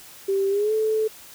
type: tone with pitch glide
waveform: sine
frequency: 390.8 to 436.1 Hz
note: G4 to A4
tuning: -5 to -15 cents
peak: -19 dBFS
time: 0.28-1.08 s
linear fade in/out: 10 ms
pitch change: +190 cents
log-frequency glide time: 0.49-0.73 s
effects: white hiss -45 dBFS RMS until 1.34 s